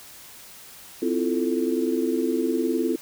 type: chord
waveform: sine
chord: F major seventh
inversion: second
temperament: equal with one note detuned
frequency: 258.6 / 329.6 / 349.2 / 440 Hz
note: C4 / E4 / F4 / A4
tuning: -20 / 0 / 0 / 0 cents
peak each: -26 / -26 / -27 / -28 dBFS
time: 1.02-2.96 s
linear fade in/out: 5 ms
effects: white hiss -45 dBFS RMS until 3.01 s